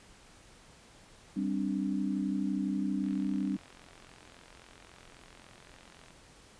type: chord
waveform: sine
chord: G suspended fourth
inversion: none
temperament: equal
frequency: 196 / 261.6 / 293.7 Hz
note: G3 / C4 / D4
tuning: 0 / 0 / 0 cents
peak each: -32 / -35 / -34 dBFS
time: 1.36-3.57 s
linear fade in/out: 10 ms
type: click train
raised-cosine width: 0.3 ms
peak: -37 dBFS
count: 135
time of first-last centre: 3.04-6.106 s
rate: 43.7 Hz
effects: pink hiss -57 dBFS RMS until 6.59 s + resampled to 22050 Hz